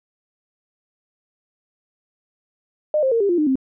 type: tone with pitch steps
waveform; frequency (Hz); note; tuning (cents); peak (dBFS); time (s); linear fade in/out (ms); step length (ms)
sine; 607 / 528.4 / 460 / 400.5 / 348.6 / 303.5 / 264.2; D#5 / C5 / A#4 / G4 / F4 / D#4 / C4; -43 / +17 / -23 / +37 / -3 / -43 / +17; -15; 2.94-3.556; 2; 88
effects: none